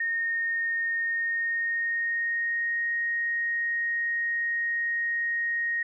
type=tone with pitch glide; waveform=sine; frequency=1843 to 1868.7 Hz; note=A#6 to A#6; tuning=-20 to +4 cents; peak=-25 dBFS; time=0-5.83 s; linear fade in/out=5 ms; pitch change=+24 cents; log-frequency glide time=0.96-2.91 s; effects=none